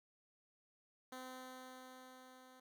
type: tone with level ramp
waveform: 10% pulse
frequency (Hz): 256.9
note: C4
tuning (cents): -32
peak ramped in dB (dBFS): -39 to -52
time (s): 1.12-2.6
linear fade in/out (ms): 5
effects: none